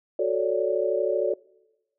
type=chord; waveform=sine; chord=D major seventh; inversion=first; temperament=equal; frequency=370 / 440 / 554.4 / 587.3 Hz; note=F#4 / A4 / C#5 / D5; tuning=0 / 0 / 0 / 0 cents; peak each=-27 dBFS; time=0.19-1.34 s; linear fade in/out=5 ms; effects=noise-tail reverb RT60 1.0 s tail -23 dB re dry